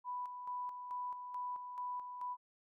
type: tone with tremolo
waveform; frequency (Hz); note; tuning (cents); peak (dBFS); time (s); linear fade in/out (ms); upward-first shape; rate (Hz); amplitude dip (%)
sine; 990; B5; +4; -38; 0.04-2.37; 50; square; 2.3; 50
effects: none